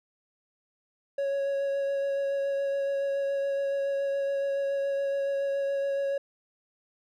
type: tone with vibrato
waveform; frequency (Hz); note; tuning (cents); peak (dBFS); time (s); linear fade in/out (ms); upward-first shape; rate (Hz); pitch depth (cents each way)
triangle; 554.4; C#5; 0; -24; 1.18-6.18; 5; sine; 7.1; 11
effects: none